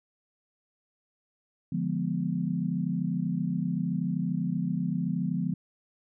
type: chord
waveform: sine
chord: D diminished seventh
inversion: none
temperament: equal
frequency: 146.83 / 174.61 / 207.7 / 246.9 Hz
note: D3 / F3 / Ab3 / Cb4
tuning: 0 / 0 / 0 / 0 cents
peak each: -34 / -29 / -34 / -33 dBFS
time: 1.72-5.54 s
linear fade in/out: 5 ms
effects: none